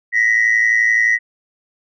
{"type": "tone pair together", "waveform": "sine", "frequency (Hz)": [1876.4, 1988], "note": ["A#6", "B6"], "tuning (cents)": [11, 11], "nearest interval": "minor second", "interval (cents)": 100, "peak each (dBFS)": -13, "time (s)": [0.12, 1.19], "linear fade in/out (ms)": 50, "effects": ["tanh soft clip ceiling -7 dBFS"]}